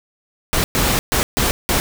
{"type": "noise bursts at uneven times", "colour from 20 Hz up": "pink", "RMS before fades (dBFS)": -17, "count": 5, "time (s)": [[0.53, 0.64], [0.75, 0.99], [1.12, 1.23], [1.37, 1.51], [1.69, 1.8]], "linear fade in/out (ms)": 0, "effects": []}